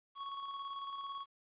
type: tone with tremolo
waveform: square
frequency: 1108.7 Hz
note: C#6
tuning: in tune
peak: -40 dBFS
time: 0.15-1.26 s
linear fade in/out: 50 ms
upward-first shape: square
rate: 18 Hz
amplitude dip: 35%
effects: resampled to 8000 Hz + 12-bit